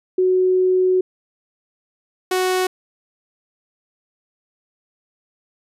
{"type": "tone pair in turn", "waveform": ["sine", "sawtooth"], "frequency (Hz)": [369.9, 369.9], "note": ["F#4", "F#4"], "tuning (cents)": [0, 0], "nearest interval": "unison", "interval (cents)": 0, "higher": "neither", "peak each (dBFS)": -13, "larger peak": "neither", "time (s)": [[0.18, 1.01], [2.31, 2.67]], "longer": "first", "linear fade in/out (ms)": 5, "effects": ["resampled to 32000 Hz"]}